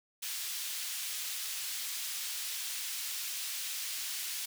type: high-pass noise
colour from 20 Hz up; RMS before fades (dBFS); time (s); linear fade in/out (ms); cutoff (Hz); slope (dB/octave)
pink; -38; 0.22-4.46; 10; 3100; 12
effects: none